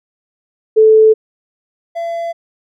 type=tone pair in turn; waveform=sine / triangle; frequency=437.2 / 675.5 Hz; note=A4 / E5; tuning=-11 / +42 cents; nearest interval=minor sixth; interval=753 cents; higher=second; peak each=-4 / -16 dBFS; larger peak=first; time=0.76-1.14 / 1.95-2.33 s; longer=neither; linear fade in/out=20 ms; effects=none